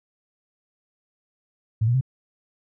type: tone with pitch steps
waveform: sine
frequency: 110.2 / 120.17 / 131.05 Hz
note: A2 / B2 / C3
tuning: +3 / -47 / +3 cents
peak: -17 dBFS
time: 1.81-2.011 s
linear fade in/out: 10 ms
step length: 67 ms
effects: none